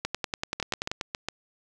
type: two click trains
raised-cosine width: 0.2 ms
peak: -11 / -12 dBFS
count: 10 / 6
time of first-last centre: 0.05-0.915 / 0.6-1.286 s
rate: 10.4 / 7.29 Hz
effects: none

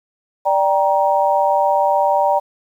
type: chord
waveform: sine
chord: G minor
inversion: second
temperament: just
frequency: 588 / 784 / 940.8 Hz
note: D5 / G5 / Bb5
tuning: +2 / 0 / +16 cents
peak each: -17 dBFS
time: 0.45-2.4 s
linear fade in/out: 20 ms
effects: 8-bit

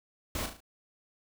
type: noise with echo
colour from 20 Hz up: pink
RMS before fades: -34 dBFS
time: 0.35-0.46 s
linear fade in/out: 2 ms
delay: 36 ms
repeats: 4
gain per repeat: -6 dB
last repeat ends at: 0.604 s
effects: none

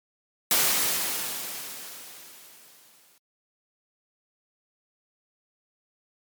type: noise with exponential decay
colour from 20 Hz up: white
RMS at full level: -20 dBFS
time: 0.51-3.18 s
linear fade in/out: 1 ms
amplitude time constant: 580 ms
effects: high-pass 150 Hz 12 dB/octave + MP3 96 kbps

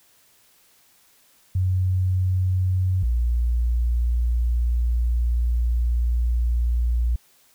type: tone pair in turn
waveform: sine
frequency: 92.5 / 59.24 Hz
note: F#2 / A#1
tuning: 0 / +29 cents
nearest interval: minor sixth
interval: 771 cents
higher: first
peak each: -18 dBFS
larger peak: neither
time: 1.55-3.03 / 3.03-7.16 s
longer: second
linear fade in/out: 5 ms
effects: white hiss -58 dBFS RMS until 7.54 s

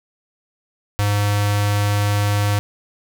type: tone with notch filter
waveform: square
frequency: 102.8 Hz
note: G#2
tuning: 17 cents flat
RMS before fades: -18 dBFS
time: 0.99-2.59 s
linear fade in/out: 0 ms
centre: 220 Hz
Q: 0.5
effects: none

